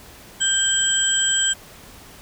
sine tone cluster, 1575 / 3154 / 7780 Hz, G6 / G7 / B8, +8 / +10 / -27 cents, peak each -24 / -21 / -20 dBFS, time 0.4-1.54 s, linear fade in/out 20 ms, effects pink hiss -44 dBFS RMS until 2.21 s

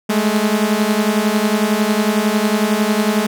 sawtooth beating tone pair, 207.1 / 218.1 Hz, G#3 / A3, -5 / -15 cents, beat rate 11 Hz, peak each -13 dBFS, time 0.09-3.27 s, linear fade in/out 10 ms, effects none

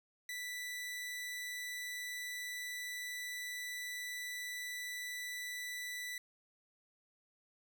sawtooth tone, 1975.5 Hz, B6, in tune, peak -37 dBFS, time 0.29-6.18 s, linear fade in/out 2 ms, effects none

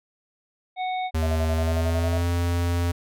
harmonic tone, 740 Hz, F#5, in tune, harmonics 1 / 3 / 5, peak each -25 / -35 / -39 dBFS, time 0.76-1.11 s, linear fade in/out 50 ms
square tone with pitch glide, 79.9 to 86.63 Hz, D#2 to F2, +47 to -13 cents, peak -22 dBFS, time 1.14-2.92 s, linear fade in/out 10 ms, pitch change +140 cents, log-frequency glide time 1.51-2.26 s
sine tone with tremolo, 650 Hz, E5, 24 cents flat, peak -27 dBFS, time 1.22-2.22 s, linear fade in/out 10 ms, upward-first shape square, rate 11 Hz, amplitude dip 70%
effects none

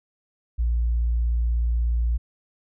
sine tone, 58.27 Hz, A#1, in tune, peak -18 dBFS, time 0.58-2.18 s, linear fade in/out 20 ms, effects tanh soft clip ceiling -16 dBFS

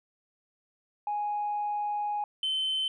sine tone pair in turn, 830.6 / 3071 Hz, G#5 / G7, 0 / -36 cents, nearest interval octave + major seventh, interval 2264 cents, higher second, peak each -27 / -25 dBFS, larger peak second, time 1.07-2.24 / 2.43-2.88 s, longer first, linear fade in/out 2 ms, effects tanh soft clip ceiling -24 dBFS

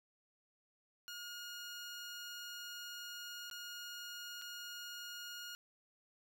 15% pulse tone with dropouts, 1431 Hz, F6, 42 cents sharp, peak -39 dBFS, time 1.08-5.55 s, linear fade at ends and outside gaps 0 ms, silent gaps 3.5-3.512 / 4.415-4.42 s, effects none

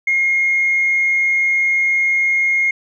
sine tone, 2143 Hz, C7, 41 cents sharp, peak -12 dBFS, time 0.07-2.71 s, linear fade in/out 5 ms, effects tanh soft clip ceiling -8 dBFS

